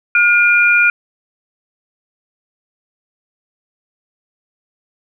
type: tone pair together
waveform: sine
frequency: 1431 / 2407 Hz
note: F6 / D7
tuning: +42 / +42 cents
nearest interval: major sixth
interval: 900 cents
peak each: -11 dBFS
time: 0.15-0.9 s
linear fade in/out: 2 ms
effects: none